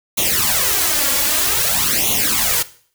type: noise with flanger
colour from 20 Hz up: white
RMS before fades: -17 dBFS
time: 0.17-2.63 s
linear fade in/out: 10 ms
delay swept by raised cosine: 0.3 to 3.6 ms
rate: 0.52 Hz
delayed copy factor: +0.85
effects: noise-tail reverb RT60 0.5 s tail -17 dB re dry